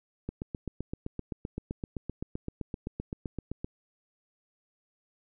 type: click train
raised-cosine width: 3 ms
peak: -21 dBFS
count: 27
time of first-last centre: 0.29-3.645 s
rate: 7.75 Hz
effects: none